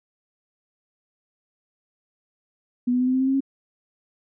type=tone with pitch steps; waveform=sine; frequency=245.6 / 249.2 / 252.8 / 256.5 / 260.2 / 264 / 267.8 / 271.7 Hz; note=B3 / B3 / B3 / C4 / C4 / C4 / C4 / C#4; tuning=-9 / +16 / +41 / -34 / -9 / +16 / +40 / -35 cents; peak=-18 dBFS; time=2.87-3.406 s; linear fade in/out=10 ms; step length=67 ms; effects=none